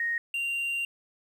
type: tone pair in turn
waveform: sine / triangle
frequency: 1864.7 / 2772 Hz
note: A#6 / F7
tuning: 0 / -14 cents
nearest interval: perfect fifth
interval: 686 cents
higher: second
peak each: -26 / -26 dBFS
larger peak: neither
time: 0-0.18 / 0.34-0.85 s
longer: second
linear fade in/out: 2 ms
effects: 10-bit